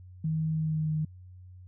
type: tone with pitch glide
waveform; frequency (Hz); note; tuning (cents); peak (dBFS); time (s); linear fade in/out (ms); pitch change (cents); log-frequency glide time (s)
sine; 158.1 to 154.85; D#3 to D#3; +28 to -8; -26; 0.24-1.05; 5; -36; 0.52-0.9
effects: added 91 Hz sine -46 dBFS peak until 1.67 s